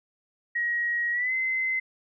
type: tone with pitch glide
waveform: sine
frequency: 1896 to 2056 Hz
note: A#6 to C7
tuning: +29 to -31 cents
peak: -24 dBFS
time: 0.55-1.8 s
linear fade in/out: 10 ms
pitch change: +140 cents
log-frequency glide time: 1.12-1.33 s
effects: none